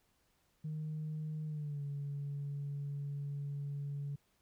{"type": "tone with pitch glide", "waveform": "sine", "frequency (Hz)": [154.4, 142.41], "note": ["D#3", "C#3"], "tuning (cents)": [-13, 47], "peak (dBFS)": -36, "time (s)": [0.64, 4.16], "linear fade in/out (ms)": 10, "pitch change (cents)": -140, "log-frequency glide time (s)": [1.46, 1.82], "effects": ["tanh soft clip ceiling -34 dBFS", "pink hiss -75 dBFS RMS until 4.41 s"]}